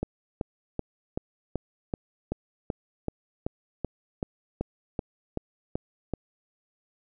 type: click train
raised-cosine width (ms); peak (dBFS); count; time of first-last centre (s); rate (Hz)
2; -15; 17; 0.03-6.137; 2.62
effects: none